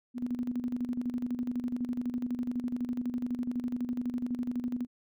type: tone with tremolo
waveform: sine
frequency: 245.4 Hz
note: B3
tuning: 11 cents flat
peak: -28 dBFS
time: 0.14-4.87 s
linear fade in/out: 50 ms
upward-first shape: square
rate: 12 Hz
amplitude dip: 65%
effects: none